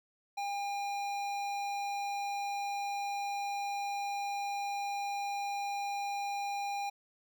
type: tone with notch filter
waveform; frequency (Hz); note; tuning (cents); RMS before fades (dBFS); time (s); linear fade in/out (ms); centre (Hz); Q
square; 805; G5; +46; -36; 0.37-6.9; 10; 11000; 0.7
effects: none